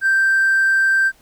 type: tone with hard clipping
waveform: triangle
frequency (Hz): 1568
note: G6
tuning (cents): 0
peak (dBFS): -13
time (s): 0.01-1.12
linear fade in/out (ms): 50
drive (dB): 4
effects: pink hiss -54 dBFS RMS until 1.21 s